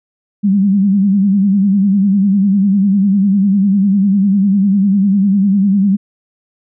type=tone with vibrato; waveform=sine; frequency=197.4 Hz; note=G3; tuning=12 cents sharp; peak=-8 dBFS; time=0.43-5.97 s; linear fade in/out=20 ms; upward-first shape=sine; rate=10 Hz; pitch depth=83 cents each way; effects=none